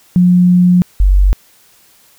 sine tone pair in turn, 178.9 / 47.38 Hz, F3 / F#1, +42 / +42 cents, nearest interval octave + major seventh, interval 2300 cents, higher first, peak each -5 dBFS, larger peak neither, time 0.16-0.82 / 1-1.33 s, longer first, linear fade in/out 0 ms, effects white hiss -48 dBFS RMS until 2.18 s

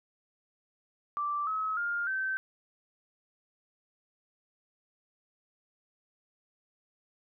sine tone with pitch steps, 1171 / 1284.4 / 1408.7 / 1545.1 Hz, D6 / E6 / F6 / G6, -5 / -45 / +15 / -25 cents, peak -29 dBFS, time 1.17-2.37 s, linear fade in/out 0 ms, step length 300 ms, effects none

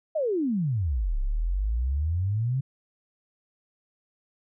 sine exponential two-way sweep, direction down then up, 660 to 32.28 to 137.7 Hz, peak -23 dBFS, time 0.15-2.61 s, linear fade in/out 10 ms, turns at 1.19 s, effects none

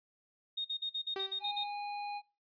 sine tone bursts, 3707 Hz, A#7, 10 cents flat, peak -33 dBFS, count 9, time 0.57-1.641 s, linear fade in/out 10 ms, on 79 ms, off 45 ms
sawtooth tone with exponential decay, 387.3 Hz, G4, 21 cents flat, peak -31 dBFS, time 1.16-1.54 s, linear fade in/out 2 ms, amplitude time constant 81 ms
square tone, 821 Hz, G#5, 20 cents flat, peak -38 dBFS, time 1.4-2.22 s, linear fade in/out 50 ms
effects noise-tail reverb RT60 0.3 s tail -22 dB re dry + resampled to 11025 Hz

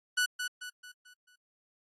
sawtooth tone with echo, 1480 Hz, F#6, in tune, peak -22 dBFS, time 0.17-0.26 s, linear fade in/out 10 ms, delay 220 ms, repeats 5, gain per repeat -7 dB, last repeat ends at 1.36 s, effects AAC 32 kbps

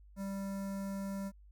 square tone with notch filter, 196 Hz, G3, in tune, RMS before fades -39 dBFS, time 0.16-1.32 s, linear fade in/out 50 ms, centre 3100 Hz, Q 0.57, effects added 50 Hz sine -55 dBFS peak until 1.51 s

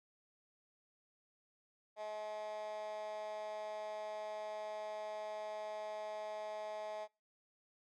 15% pulse tone with high-pass filter, 213 Hz, G#3, 44 cents sharp, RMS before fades -44 dBFS, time 1.96-7.08 s, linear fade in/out 50 ms, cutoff 700 Hz, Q 5.4, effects noise-tail reverb RT60 0.3 s tail -26 dB re dry + low-pass 6000 Hz 12 dB/octave

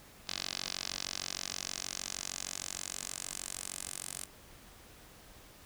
10% pulse tone with band-pass filter sweep, 46.41 Hz, F#1, 6 cents sharp, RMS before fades -41 dBFS, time 0.27-4.26 s, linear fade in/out 20 ms, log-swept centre 4600 to 9200 Hz, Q 2.2, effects pink hiss -56 dBFS RMS until 5.65 s

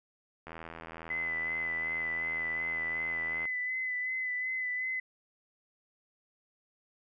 click train, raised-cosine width 0.5 ms, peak -28 dBFS, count 246, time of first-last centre 0.47-3.454 s, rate 82.1 Hz
sine tone with vibrato, 2016 Hz, B6, 35 cents sharp, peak -31 dBFS, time 1.1-5 s, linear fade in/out 5 ms, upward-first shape sine, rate 2.7 Hz, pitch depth 26 cents each way
effects none

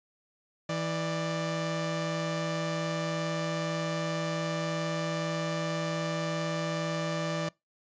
sawtooth tone pair together, 163.23 / 591 Hz, E3 / D5, -17 / +11 cents, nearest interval octave + minor seventh, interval 2228 cents, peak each -28 / -29 dBFS, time 0.69-7.49 s, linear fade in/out 5 ms, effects noise-tail reverb RT60 0.2 s tail -24 dB re dry + resampled to 16000 Hz

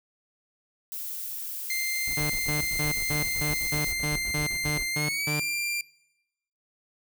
violet noise, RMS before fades -35 dBFS, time 0.92-3.92 s, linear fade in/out 0 ms
sawtooth tone with pitch glide, 2093 to 2377 Hz, C7 to D7, 0 to +20 cents, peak -24 dBFS, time 1.7-5.81 s, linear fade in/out 2 ms, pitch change +220 cents, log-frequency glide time 4.92-5.37 s
brown noise with tremolo, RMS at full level -38 dBFS, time 2.07-4.87 s, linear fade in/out 10 ms, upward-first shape square, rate 7.8 Hz, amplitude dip 75%
sawtooth tone bursts, 149.3 Hz, D3, 29 cents sharp, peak -24 dBFS, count 11, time 2.17-5.4 s, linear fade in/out 5 ms, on 130 ms, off 180 ms
effects noise-tail reverb RT60 0.9 s tail -22 dB re dry

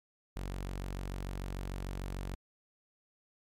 sawtooth tone, 46.75 Hz, F#1, 19 cents sharp, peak -33 dBFS, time 0.36-2.35 s, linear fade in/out 0 ms, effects MP3 96 kbps

